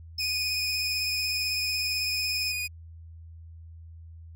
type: tone with tremolo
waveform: triangle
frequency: 5210 Hz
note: E8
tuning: 21 cents flat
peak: -27 dBFS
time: 0.18-2.52 s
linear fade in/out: 5 ms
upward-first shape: sine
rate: 18 Hz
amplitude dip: 25%
type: tone with vibrato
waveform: sawtooth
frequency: 2472 Hz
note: D#7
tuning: 12 cents flat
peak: -26 dBFS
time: 0.19-2.68 s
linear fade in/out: 20 ms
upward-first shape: triangle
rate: 16 Hz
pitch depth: 19 cents each way
effects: added 82 Hz sine -43 dBFS peak until 4.35 s